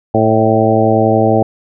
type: harmonic tone with a mistuned harmonic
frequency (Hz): 110.8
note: A2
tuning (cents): +13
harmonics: 1 / 2 / 3 / 4 / 5 / 6 / 7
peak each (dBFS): -16 / -16 / -16 / -16 / -16 / -16 / -16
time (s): 0.14-1.43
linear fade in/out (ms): 5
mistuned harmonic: 6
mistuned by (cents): -34
effects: none